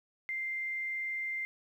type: tone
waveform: sine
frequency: 2093 Hz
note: C7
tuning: in tune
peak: -33 dBFS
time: 0.29-1.45 s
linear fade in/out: 0 ms
effects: 11-bit